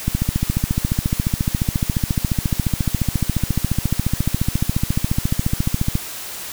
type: click train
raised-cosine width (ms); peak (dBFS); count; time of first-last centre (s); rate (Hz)
5; -5; 85; 0.08-5.954; 14.3
effects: white hiss -31 dBFS RMS until 6.52 s